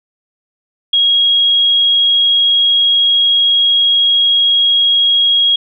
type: tone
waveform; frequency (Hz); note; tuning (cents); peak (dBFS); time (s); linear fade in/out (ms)
sine; 3291; G#7; -16; -8; 0.93-5.56; 5
effects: none